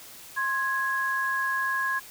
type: tone pair together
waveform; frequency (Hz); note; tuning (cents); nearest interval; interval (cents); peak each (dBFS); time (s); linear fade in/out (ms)
sine; 1056.5 / 1661.2; C6 / G#6; +16 / 0; minor sixth; 784; -29 / -26; 0.36-2; 20
effects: white hiss -46 dBFS RMS until 2.1 s